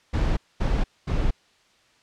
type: noise bursts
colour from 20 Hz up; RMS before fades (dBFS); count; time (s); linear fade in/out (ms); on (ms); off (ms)
brown; -22; 3; 0.13-1.31; 10; 240; 230
effects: white hiss -60 dBFS RMS until 2.02 s + low-pass 5000 Hz 12 dB/octave